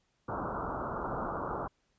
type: low-pass noise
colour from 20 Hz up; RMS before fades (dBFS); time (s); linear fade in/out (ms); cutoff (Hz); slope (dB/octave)
white; -36; 0.28-1.68; 10; 1400; 96
effects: pink hiss -75 dBFS RMS until 1.98 s + resampled to 16000 Hz